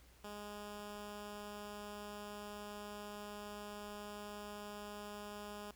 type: tone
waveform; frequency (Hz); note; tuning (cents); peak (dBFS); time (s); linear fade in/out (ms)
10% pulse; 206.9; G#3; -6; -38; 0.24-5.71; 2
effects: added 60 Hz sine -64 dBFS peak until 5.75 s + pink hiss -66 dBFS RMS until 5.75 s